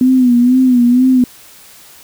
sine tone with vibrato, 249.7 Hz, B3, 19 cents sharp, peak -6 dBFS, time 0.01-1.24 s, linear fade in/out 2 ms, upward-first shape sine, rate 2.1 Hz, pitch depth 71 cents each way, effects white hiss -40 dBFS RMS until 2.03 s

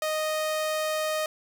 sawtooth tone, 621 Hz, D#5, 3 cents flat, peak -22 dBFS, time 0.02-1.26 s, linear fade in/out 2 ms, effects 10-bit

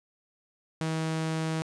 sawtooth tone, 160 Hz, D#3, 49 cents sharp, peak -24 dBFS, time 0.81-1.62 s, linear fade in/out 0 ms, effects resampled to 22050 Hz + 10-bit

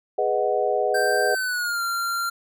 sine chord, G# minor seventh, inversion none, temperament equal, 415.3 / 493.9 / 622.3 / 740 Hz, G#4 / B4 / D#5 / F#5, 0 / 0 / 0 / 0 cents, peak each -25 dBFS, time 0.18-1.35 s, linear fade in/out 5 ms
square tone with pitch glide, 1568 to 1380.9 Hz, G6 to F6, 0 to -20 cents, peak -24 dBFS, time 0.94-2.3 s, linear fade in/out 10 ms, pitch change -220 cents, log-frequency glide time 1.28-1.82 s
effects none

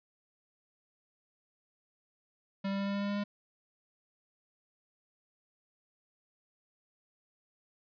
square tone with pitch steps, 196 / 197.14 / 198.28 / 199.43 / 200.6 / 201.7 / 202.9 / 204.1 Hz, G3 / G3 / G3 / G3 / G3 / G3 / G#3 / G#3, 0 / +10 / +20 / +30 / +40 / +50 / -40 / -30 cents, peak -32 dBFS, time 2.64-3.24 s, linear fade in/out 10 ms, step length 75 ms, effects resampled to 11025 Hz

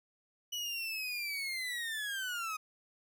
30% pulse linear sweep, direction down, 2960 to 1244.5 Hz, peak -33 dBFS, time 0.52-2.57 s, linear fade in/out 10 ms, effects none

